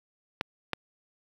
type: clicks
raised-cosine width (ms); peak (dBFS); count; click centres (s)
0.3; -11; 2; 0.411 / 0.733
effects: high-pass 80 Hz 12 dB/octave + 8-bit